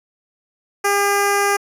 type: tone with notch filter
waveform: 10% pulse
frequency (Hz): 403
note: G4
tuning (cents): +48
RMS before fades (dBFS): -17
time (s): 0.84-1.57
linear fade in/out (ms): 10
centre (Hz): 3400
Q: 1.3
effects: resampled to 32000 Hz

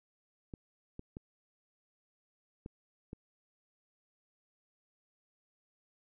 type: clicks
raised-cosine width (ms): 3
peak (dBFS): -30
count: 5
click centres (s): 0.538 / 0.994 / 1.169 / 2.661 / 3.131
effects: none

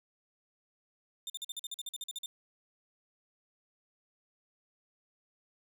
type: tone bursts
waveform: sawtooth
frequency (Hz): 3600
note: A7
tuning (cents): +39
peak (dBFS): -34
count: 14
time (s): 1.27-2.26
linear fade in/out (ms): 2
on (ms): 28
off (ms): 46
effects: none

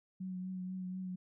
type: tone with vibrato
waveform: sine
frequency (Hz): 185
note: F#3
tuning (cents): 0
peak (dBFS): -38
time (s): 0.2-1.16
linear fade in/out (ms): 10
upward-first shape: triangle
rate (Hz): 4.1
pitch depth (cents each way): 27
effects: none

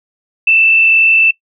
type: tone with frequency modulation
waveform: sine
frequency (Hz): 2656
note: E7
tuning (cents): +12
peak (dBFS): -6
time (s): 0.47-1.31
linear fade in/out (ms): 5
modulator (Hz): 42.2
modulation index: 0.81
effects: noise-tail reverb RT60 0.1 s tail -21 dB re dry

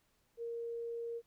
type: tone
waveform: sine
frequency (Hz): 466.2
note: A#4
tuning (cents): 0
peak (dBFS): -38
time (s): 0.37-1.22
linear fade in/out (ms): 50
effects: pink hiss -75 dBFS RMS until 1.26 s

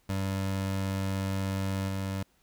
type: tone with level steps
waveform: 25% pulse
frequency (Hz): 96.6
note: G2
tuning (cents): -25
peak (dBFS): -25 / -27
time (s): 0.09-2.23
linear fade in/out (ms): 5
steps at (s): 1.88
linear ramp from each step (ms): 10
effects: pink hiss -68 dBFS RMS until 2.42 s

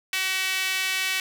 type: tone with high-pass filter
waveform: sawtooth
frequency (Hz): 377.8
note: F#4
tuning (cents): +36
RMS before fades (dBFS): -26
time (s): 0.13-1.2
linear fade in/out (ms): 2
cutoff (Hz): 2300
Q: 2.1
effects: none

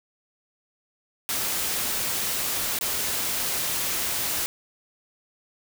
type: noise with dropouts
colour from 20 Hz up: white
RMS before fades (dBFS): -27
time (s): 1.29-4.46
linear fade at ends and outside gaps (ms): 0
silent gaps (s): 2.788-2.811
effects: none

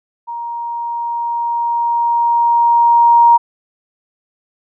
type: tone with level ramp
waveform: sine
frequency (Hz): 940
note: A#5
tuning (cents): +14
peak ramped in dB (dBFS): -22 to -4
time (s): 0.27-3.38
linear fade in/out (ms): 20
effects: none

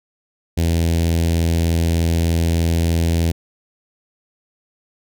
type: tone with notch filter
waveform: sawtooth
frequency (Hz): 83.3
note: E2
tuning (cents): +19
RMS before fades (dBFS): -17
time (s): 0.57-3.32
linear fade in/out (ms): 10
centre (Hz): 1200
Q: 0.57
effects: none

